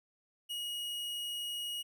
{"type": "tone", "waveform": "45% pulse", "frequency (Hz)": 2892, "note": "F#7", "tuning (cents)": -40, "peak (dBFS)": -36, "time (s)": [0.49, 1.83], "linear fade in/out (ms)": 20, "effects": []}